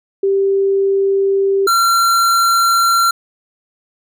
sine / square tone pair in turn, 392 / 1367.4 Hz, G4 / F6, 0 / -37 cents, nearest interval octave + minor seventh, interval 2163 cents, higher second, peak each -11 dBFS, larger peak neither, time 0.23-1.67 / 1.67-3.11 s, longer neither, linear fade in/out 5 ms, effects none

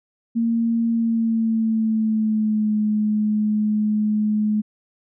sine tone with pitch glide, 230.3 to 212.4 Hz, A#3 to G#3, -21 to +39 cents, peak -17 dBFS, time 0.35-4.62 s, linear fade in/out 20 ms, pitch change -140 cents, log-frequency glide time 0.9-2.76 s, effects none

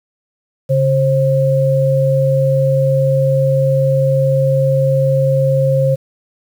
sine tone pair together, 138.8 / 532.4 Hz, C#3 / C5, +3 / +30 cents, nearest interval octave + major seventh, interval 2327 cents, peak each -13 dBFS, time 0.69-5.96 s, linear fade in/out 20 ms, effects 7-bit

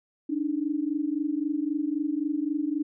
sine tone pair together, 286.3 / 310.1 Hz, D4 / D#4, -44 / -6 cents, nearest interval minor second, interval 138 cents, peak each -28 dBFS, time 0.29-2.83 s, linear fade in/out 10 ms, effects none

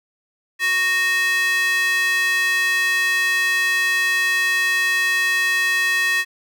square tone with high-pass filter, 370 Hz, F#4, in tune, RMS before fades -19 dBFS, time 0.59-6.25 s, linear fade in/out 50 ms, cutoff 2000 Hz, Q 4.9, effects none

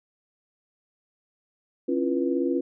sine tone cluster, 271.4 / 326.8 / 347.2 / 488.3 Hz, C#4 / E4 / F4 / B4, -36 / -15 / -10 / -20 cents, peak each -26 / -32 / -26 / -30 dBFS, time 1.88-2.61 s, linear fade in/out 10 ms, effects none

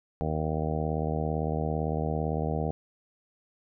harmonic tone, 77.78 Hz, D#2, in tune, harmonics 1 / 2 / 3 / 4 / 5 / 6 / 7 / 8 / 9 / 10, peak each -33 / -31 / -36 / -39 / -40 / -35 / -41 / -39 / -38 / -39 dBFS, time 0.21-2.71 s, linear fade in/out 0 ms, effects none

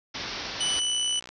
white low-pass noise, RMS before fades -35 dBFS, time 0.14-0.8 s, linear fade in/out 10 ms, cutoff 5700 Hz, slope 96 dB/octave
sawtooth tone, 2979 Hz, F#7, 11 cents sharp, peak -21 dBFS, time 0.6-1.2 s, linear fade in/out 10 ms
click train, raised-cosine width 0.2 ms, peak -24 dBFS, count 36, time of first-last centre 0.72-1.29 s, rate 61.4 Hz
effects resampled to 24000 Hz

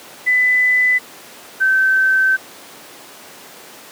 sine tone pair in turn, 2000 / 1543.5 Hz, B6 / G6, +21 / -27 cents, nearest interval major third, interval 448 cents, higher first, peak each -11 dBFS, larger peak neither, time 0.26-0.99 / 1.6-2.37 s, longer second, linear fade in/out 20 ms, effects pink hiss -38 dBFS RMS until 3.91 s + high-pass 300 Hz 12 dB/octave

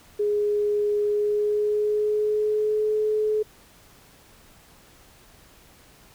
sine tone with pitch glide, 415.3 to 428.2 Hz, G#4 to A4, 0 to -47 cents, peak -20 dBFS, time 0.19-3.43 s, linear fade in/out 10 ms, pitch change +53 cents, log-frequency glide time 1.03-2.93 s, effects pink hiss -53 dBFS RMS until 6.14 s

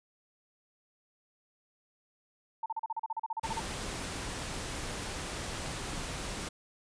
sine tone bursts, 899 Hz, A5, 37 cents sharp, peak -31 dBFS, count 15, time 2.63-3.598 s, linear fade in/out 5 ms, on 30 ms, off 37 ms
pink noise, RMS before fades -38 dBFS, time 3.43-6.49 s, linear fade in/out 10 ms
effects resampled to 22050 Hz

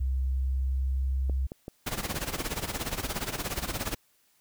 sine tone with pitch glide, 65.41 to 66.02 Hz, C2 to C2, 0 to +16 cents, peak -25 dBFS, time 0-1.47 s, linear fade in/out 10 ms, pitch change +16 cents, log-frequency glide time 0.22-1.02 s
clicks, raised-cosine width 2 ms, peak -24 dBFS, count 4, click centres 1.297 / 1.519 / 1.681 / 2.144 s
pink noise with tremolo, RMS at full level -30 dBFS, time 1.86-3.95 s, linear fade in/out 10 ms, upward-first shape sine, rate 17 Hz, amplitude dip 80%
effects white hiss -67 dBFS RMS until 4.4 s

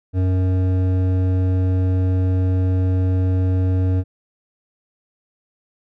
triangle tone with hard clipping, 92.7 Hz, F#2, 4 cents sharp, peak -17 dBFS, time 0.13-4.04 s, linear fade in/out 50 ms, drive 15 dB, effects none

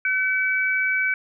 sine tone pair together, 1521 / 2284 Hz, F#6 / D7, +47 / -49 cents, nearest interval perfect fifth, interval 704 cents, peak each -22 dBFS, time 0.05-1.14 s, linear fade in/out 2 ms, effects none

